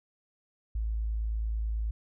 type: tone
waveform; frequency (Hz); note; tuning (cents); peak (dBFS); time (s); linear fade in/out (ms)
sine; 54.6; A1; -13; -28; 0.75-1.91; 5
effects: none